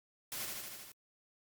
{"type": "noise with echo", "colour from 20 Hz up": "white", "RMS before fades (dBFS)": -41, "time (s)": [0.32, 0.45], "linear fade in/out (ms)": 0, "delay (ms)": 78, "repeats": 6, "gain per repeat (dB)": -2, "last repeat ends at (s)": 0.918, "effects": ["Opus 48 kbps"]}